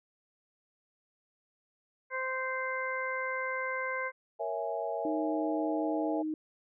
harmonic tone, 520 Hz, C5, 11 cents flat, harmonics 1 / 2 / 3 / 4, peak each -37 / -37 / -37 / -37 dBFS, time 2.1-4.12 s, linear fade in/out 50 ms
sine chord, A# half-diminished seventh, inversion none, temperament equal, 466.2 / 554.4 / 659.3 / 830.6 Hz, A#4 / C#5 / E5 / G#5, 0 / 0 / 0 / 0 cents, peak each -38 / -38 / -35 / -38 dBFS, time 4.39-6.23 s, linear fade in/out 20 ms
sine tone, 310.6 Hz, D#4, 3 cents flat, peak -31 dBFS, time 5.05-6.34 s, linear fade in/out 2 ms
effects none

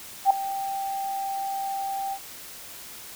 sine tone with ADSR envelope, 784 Hz, G5, in tune, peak -11 dBFS, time 0.25-2.19 s, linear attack 54 ms, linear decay 3 ms, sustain -16 dB, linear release 66 ms, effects white hiss -42 dBFS RMS until 3.15 s

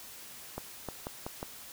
clicks, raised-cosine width 1 ms, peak -22 dBFS, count 5, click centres 0.58 / 0.887 / 1.069 / 1.265 / 1.429 s, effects white hiss -48 dBFS RMS until 1.72 s

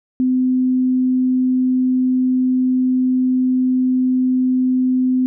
sine tone, 255.5 Hz, C4, 41 cents flat, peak -13 dBFS, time 0.2-5.26 s, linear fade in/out 0 ms, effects none

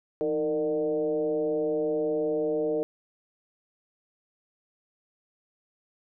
sine tone with frequency modulation, 459.3 Hz, A#4, 26 cents flat, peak -24 dBFS, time 0.21-2.83 s, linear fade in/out 0 ms, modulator 145 Hz, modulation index 0.94, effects none

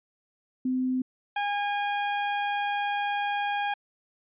sine / sawtooth tone pair in turn, 256.4 / 816.3 Hz, C4 / G#5, -35 / -30 cents, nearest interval octave + minor sixth, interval 2005 cents, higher second, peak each -24 / -22 dBFS, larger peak second, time 0.65-1.02 / 1.36-3.74 s, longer second, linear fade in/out 5 ms, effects resampled to 8000 Hz

